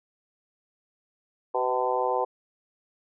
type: harmonic tone with a mistuned harmonic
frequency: 127.3 Hz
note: C3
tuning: 47 cents flat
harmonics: 3 / 4 / 5 / 6 / 7 / 8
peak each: -32 / -28 / -33 / -30 / -29 / -32 dBFS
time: 1.54-2.25 s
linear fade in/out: 10 ms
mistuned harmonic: 4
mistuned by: -27 cents
effects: none